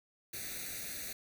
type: noise with comb filter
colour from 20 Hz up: white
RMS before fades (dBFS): -42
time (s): 0.33-1.13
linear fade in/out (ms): 5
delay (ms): 0.48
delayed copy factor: +0.9
effects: none